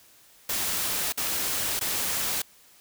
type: noise with dropouts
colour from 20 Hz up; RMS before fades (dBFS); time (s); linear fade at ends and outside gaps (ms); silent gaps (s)
white; -28; 0.49-2.42; 5; 1.124-1.174 / 1.794-1.81
effects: white hiss -56 dBFS RMS until 2.8 s